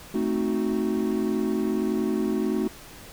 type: chord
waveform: triangle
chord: A diminished seventh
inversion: none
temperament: equal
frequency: 220 / 261.6 / 311.1 / 370 Hz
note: A3 / C4 / Eb4 / Gb4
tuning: 0 / 0 / 0 / 0 cents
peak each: -25 / -28 / -27 / -26 dBFS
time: 0.14-2.68 s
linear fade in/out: 5 ms
effects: pink hiss -45 dBFS RMS until 3.12 s